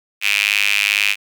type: tone with high-pass filter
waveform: sawtooth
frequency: 102.2 Hz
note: G#2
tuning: 27 cents flat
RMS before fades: -17 dBFS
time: 0.21-1.16 s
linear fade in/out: 50 ms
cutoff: 2500 Hz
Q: 6.8
effects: none